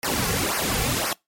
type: noise with flanger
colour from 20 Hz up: pink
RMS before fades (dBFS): -24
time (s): 0.03-1.13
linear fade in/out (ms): 2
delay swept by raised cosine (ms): 0.26 to 3.26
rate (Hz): 1.9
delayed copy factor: -1
effects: noise-tail reverb RT60 0.2 s tail -25 dB re dry + MP3 64 kbps